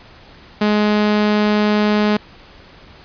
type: tone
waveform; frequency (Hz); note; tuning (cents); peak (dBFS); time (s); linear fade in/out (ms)
sawtooth; 210; G#3; +19; -9; 0.61-2.17; 5
effects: pink hiss -43 dBFS RMS until 3.04 s + resampled to 11025 Hz